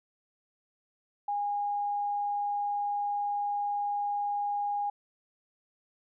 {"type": "tone", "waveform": "sine", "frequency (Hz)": 818, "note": "G#5", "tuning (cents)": -26, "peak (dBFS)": -28, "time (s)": [1.28, 4.9], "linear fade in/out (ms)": 5, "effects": []}